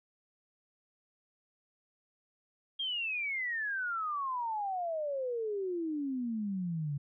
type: exponential sweep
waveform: sine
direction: down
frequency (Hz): 3257 to 138.59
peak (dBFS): -32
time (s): 2.79-6.98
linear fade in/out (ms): 10
effects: none